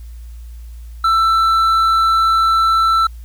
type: tone with hard clipping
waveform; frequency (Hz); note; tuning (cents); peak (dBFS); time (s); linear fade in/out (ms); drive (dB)
sine; 1331; E6; +16; -12; 1.04-3.07; 5; 5
effects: added 58 Hz sine -30 dBFS peak until 3.24 s + white hiss -53 dBFS RMS until 3.24 s